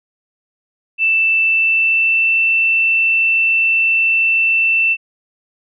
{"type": "tone with pitch glide", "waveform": "sine", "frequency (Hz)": [2656, 2673], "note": ["E7", "E7"], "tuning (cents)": [12, 23], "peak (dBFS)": -11, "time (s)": [0.98, 4.97], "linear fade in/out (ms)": 50, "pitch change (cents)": 11, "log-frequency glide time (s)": [1.41, 2.38], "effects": []}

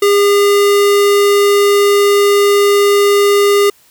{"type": "tone", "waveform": "square", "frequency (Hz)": 405.4, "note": "G#4", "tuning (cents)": -42, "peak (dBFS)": -8, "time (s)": [0.02, 3.7], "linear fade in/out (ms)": 5, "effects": ["white hiss -49 dBFS RMS until 3.9 s"]}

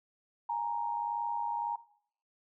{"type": "tone pair together", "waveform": "sine", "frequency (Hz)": [830.6, 932.3], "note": ["G#5", "A#5"], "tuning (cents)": [0, 0], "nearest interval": "major second", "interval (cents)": 200, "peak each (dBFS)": [-36, -32], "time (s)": [0.49, 1.76], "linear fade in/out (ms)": 5, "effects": ["noise-tail reverb RT60 0.6 s tail -18 dB re dry"]}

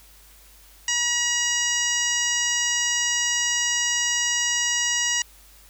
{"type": "harmonic tone", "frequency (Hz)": 960, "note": "B5", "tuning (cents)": -49, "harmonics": [1, 2, 3, 4, 5, 6, 7, 8], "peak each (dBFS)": [-37, -27, -27, -36, -34, -25, -30, -32], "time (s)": [0.88, 5.22], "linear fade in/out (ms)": 2, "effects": ["added 50 Hz sine -52 dBFS peak until 5.69 s", "white hiss -52 dBFS RMS until 5.69 s"]}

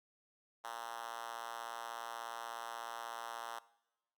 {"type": "tone with high-pass filter", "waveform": "5% pulse", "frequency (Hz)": 116.54, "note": "A#2", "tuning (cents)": 0, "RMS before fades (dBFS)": -45, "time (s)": [0.64, 3.59], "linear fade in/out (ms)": 5, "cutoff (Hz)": 850, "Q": 1.8, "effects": ["noise-tail reverb RT60 0.9 s tail -19 dB re dry", "Opus 48 kbps"]}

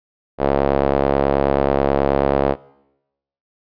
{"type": "tone with band-pass filter", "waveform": "sawtooth", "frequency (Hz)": 69.3, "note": "C#2", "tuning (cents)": 0, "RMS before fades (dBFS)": -17, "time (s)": [0.38, 2.56], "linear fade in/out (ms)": 50, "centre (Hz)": 580, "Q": 1.8, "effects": ["noise-tail reverb RT60 0.9 s tail -22 dB re dry", "resampled to 11025 Hz"]}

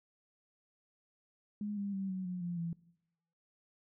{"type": "tone with pitch steps", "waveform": "sine", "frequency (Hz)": [207.7, 200.5, 193.57, 186.87, 180.4, 174.15, 168.12], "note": ["G#3", "G3", "G3", "F#3", "F#3", "F3", "E3"], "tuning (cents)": [0, 39, -22, 17, -44, -5, 34], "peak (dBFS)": -35, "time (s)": [1.61, 2.73], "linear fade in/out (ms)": 2, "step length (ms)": 160, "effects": ["noise-tail reverb RT60 0.8 s tail -21 dB re dry"]}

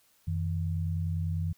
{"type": "tone pair together", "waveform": "sine", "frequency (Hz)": [89.8, 159.8], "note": ["F2", "D#3"], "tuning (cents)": [49, 47], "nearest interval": "minor seventh", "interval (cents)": 998, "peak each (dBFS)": [-29, -33], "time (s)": [0.27, 1.53], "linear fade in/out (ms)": 10, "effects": ["white hiss -66 dBFS RMS until 1.57 s"]}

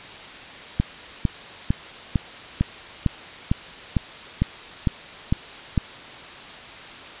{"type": "click train", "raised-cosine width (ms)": 5, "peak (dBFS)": -6, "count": 12, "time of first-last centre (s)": [0.8, 5.777], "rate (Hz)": 2.21, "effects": ["white hiss -39 dBFS RMS until 7.2 s", "resampled to 8000 Hz"]}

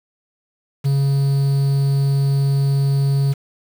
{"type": "tone with quantisation", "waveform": "triangle", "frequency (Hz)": 138.59, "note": "C#3", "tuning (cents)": 0, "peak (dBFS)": -12, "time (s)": [0.84, 3.34], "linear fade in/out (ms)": 20, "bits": 6, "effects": []}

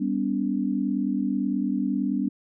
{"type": "tone cluster", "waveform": "sine", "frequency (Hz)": [198.1, 248.6, 286.8], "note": ["G3", "B3", "D4"], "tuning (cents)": [18, 12, -41], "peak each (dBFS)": -27, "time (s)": [0, 2.29], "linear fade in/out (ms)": 10, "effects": []}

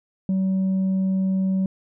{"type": "tone", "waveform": "sine", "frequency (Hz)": 190, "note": "F#3", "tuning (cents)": 46, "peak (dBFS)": -16, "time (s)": [0.29, 1.66], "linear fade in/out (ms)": 2, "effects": ["tanh soft clip ceiling -18 dBFS"]}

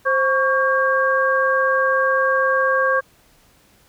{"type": "tone cluster", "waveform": "sine", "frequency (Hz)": [526, 1121, 1607], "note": ["C5", "C#6", "G6"], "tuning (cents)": [9, 19, 43], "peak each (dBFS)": [-19, -20, -19], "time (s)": [0.05, 3.01], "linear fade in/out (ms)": 20, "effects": ["pink hiss -55 dBFS RMS until 3.88 s"]}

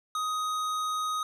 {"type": "tone with hard clipping", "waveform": "sine", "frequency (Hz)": 1252, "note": "D#6", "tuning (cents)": 10, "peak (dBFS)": -30, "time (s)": [0.15, 1.23], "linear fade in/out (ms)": 2, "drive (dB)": 14, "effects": []}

